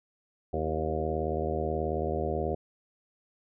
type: harmonic tone with a mistuned harmonic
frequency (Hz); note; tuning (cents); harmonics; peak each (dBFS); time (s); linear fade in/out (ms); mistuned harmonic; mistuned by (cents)
78.5; D#2; +16; 1 / 2 / 3 / 4 / 5 / 6 / 7 / 8 / 9; -34 / -38 / -39 / -40 / -34 / -36 / -36 / -40 / -36; 0.53-2.55; 5; 4; +51
effects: none